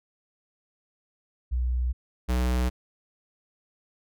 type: tone pair in turn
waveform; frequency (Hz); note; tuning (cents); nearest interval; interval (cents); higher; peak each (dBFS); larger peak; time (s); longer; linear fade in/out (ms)
sine / square; 61.74 / 62.09; B1 / B1; 0 / +10; unison; 10; second; -23; neither; 1.51-1.93 / 2.28-2.7; neither; 20
effects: none